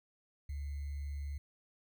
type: tone with sample-and-hold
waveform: sine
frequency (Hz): 71.3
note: C#2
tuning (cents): +49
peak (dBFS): -37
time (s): 0.49-1.38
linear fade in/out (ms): 5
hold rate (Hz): 2100
effects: none